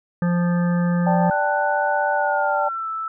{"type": "harmonic tone", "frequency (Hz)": 174.61, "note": "F3", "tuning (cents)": 0, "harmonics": [1, 3, 5, 7, 9, 10], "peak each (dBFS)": [-17, -29, -35, -34, -36, -38], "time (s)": [0.22, 1.3], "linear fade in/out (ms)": 2}
{"type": "chord", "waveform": "sine", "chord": "D suspended fourth", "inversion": "none", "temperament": "equal", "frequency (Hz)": [587.3, 784, 880], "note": ["D5", "G5", "A5"], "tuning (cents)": [0, 0, 0], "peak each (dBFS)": -23, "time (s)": [1.06, 2.69], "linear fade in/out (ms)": 10}
{"type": "tone with pitch glide", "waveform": "sine", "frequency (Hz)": [1480, 1318.5], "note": ["F#6", "E6"], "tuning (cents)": [0, 0], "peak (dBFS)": -24, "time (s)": [1.31, 3.08], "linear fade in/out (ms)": 2, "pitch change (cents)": -200, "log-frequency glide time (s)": [2.14, 2.88]}
{"effects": []}